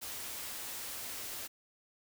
white band-stop noise, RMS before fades -42 dBFS, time 0.01-1.48 s, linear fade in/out 20 ms, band 140 to 200 Hz, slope 96 dB/octave, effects none

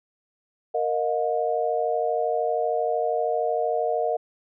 sine chord, Bb suspended fourth, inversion none, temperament equal with one note detuned, 466.2 / 622.3 / 715.2 Hz, Bb4 / Eb5 / F5, 0 / 0 / +41 cents, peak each -26 dBFS, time 0.74-4.17 s, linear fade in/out 10 ms, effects none

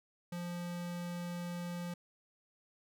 square tone, 174.61 Hz, F3, in tune, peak -39 dBFS, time 0.32-1.94 s, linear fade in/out 5 ms, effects none

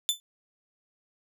sawtooth tone with exponential decay, 3520 Hz, A7, in tune, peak -16 dBFS, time 0.09-0.2 s, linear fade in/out 0 ms, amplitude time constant 23 ms, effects none

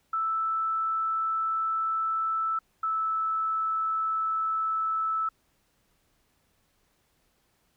sine tone pair in turn, 1318.5 / 1310.9 Hz, E6 / E6, 0 / -10 cents, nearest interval unison, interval 10 cents, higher first, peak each -25 dBFS, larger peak neither, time 0.13-2.59 / 2.83-5.29 s, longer neither, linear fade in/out 5 ms, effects pink hiss -70 dBFS RMS until 7.76 s

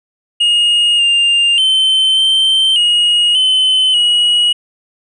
triangle tone with pitch steps, 2860 / 2800 / 3083 / 3115 / 2881 / 3048 / 2907 Hz, F7 / F7 / G7 / G7 / F#7 / G7 / F#7, +41 / +4 / -29 / -12 / -47 / -49 / -31 cents, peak -7 dBFS, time 0.4-4.53 s, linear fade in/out 10 ms, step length 590 ms, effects resampled to 24000 Hz

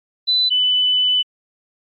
sine tone pair in turn, 4000 / 2997 Hz, B7 / F#7, +21 / +22 cents, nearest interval perfect fourth, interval 499 cents, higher first, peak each -13 dBFS, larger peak neither, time 0.27-0.5 / 0.5-1.23 s, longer second, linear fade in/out 20 ms, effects MP3 32 kbps

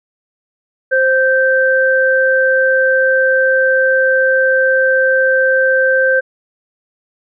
sine tone pair together, 524.8 / 1561 Hz, C5 / G6, +5 / -8 cents, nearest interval octave + perfect fifth, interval 1887 cents, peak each -12 dBFS, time 0.91-6.21 s, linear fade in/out 20 ms, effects none

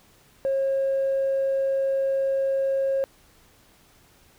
triangle tone with tanh clipping, 541 Hz, C#5, 42 cents flat, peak -21 dBFS, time 0.45-3.04 s, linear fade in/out 0 ms, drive 5 dB, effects pink hiss -57 dBFS RMS until 4.38 s

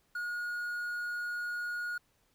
triangle tone with quantisation, 1441 Hz, F#6, 46 cents flat, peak -32 dBFS, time 0.15-1.98 s, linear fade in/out 5 ms, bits 10, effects pink hiss -72 dBFS RMS until 2.34 s

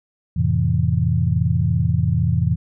sine chord, F major seventh, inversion none, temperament equal, 87.31 / 110 / 130.81 / 164.81 Hz, F2 / A2 / C3 / E3, 0 / 0 / 0 / 0 cents, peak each -21 dBFS, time 0.36-2.56 s, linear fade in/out 10 ms, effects none

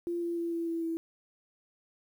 sine tone with pitch steps, 344.7 / 341.5 / 338.4 / 335.3 / 332.2 / 329.1 Hz, F4 / F4 / E4 / E4 / E4 / E4, -23 / -39 / +45 / +30 / +13 / -3 cents, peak -30 dBFS, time 0.07-0.97 s, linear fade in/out 0 ms, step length 150 ms, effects 10-bit

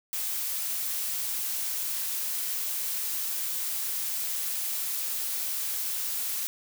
blue noise, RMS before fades -31 dBFS, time 0.13-6.47 s, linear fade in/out 0 ms, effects none

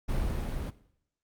brown noise with level ramp, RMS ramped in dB -29 to -34 dBFS, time 0.08-0.71 s, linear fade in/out 20 ms, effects noise-tail reverb RT60 0.7 s tail -17 dB re dry + Opus 48 kbps

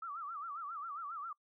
sine tone with vibrato, 1247 Hz, D#6, 3 cents sharp, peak -40 dBFS, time 0.02-1.33 s, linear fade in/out 5 ms, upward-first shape sine, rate 7.4 Hz, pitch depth 170 cents each way, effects noise-tail reverb RT60 0.1 s tail -25 dB re dry

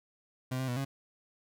30% pulse tone with pitch steps, 128.8 / 131.1 / 122.9 / 136.6 Hz, C3 / C3 / B2 / C#3, -27 / +4 / -8 / -25 cents, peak -29 dBFS, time 0.51-0.85 s, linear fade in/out 10 ms, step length 85 ms, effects none

